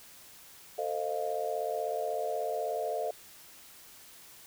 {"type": "chord", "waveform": "sine", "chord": "F dominant seventh", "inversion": "first", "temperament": "equal with one note detuned", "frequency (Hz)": [446.9, 523.3, 622.3, 698.5], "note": ["A4", "C5", "Eb5", "F5"], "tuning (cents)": [27, 0, 0, 0], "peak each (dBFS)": [-36, -38, -35, -35], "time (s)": [0.78, 3.11], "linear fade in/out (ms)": 5, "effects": ["white hiss -53 dBFS RMS until 4.46 s"]}